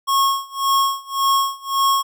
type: tone with tremolo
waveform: square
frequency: 1093 Hz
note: C#6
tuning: 25 cents flat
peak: -14 dBFS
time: 0.07-2.03 s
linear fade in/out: 20 ms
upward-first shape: sine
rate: 1.8 Hz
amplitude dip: 95%
effects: none